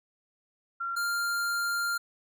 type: tone pair in turn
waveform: sine / square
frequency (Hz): 1374 / 1395.6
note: F6 / F6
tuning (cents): -29 / -2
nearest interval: unison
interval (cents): 27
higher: second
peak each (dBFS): -30 / -28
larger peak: second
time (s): 0.8-0.96 / 0.96-1.98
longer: second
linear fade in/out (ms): 10
effects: none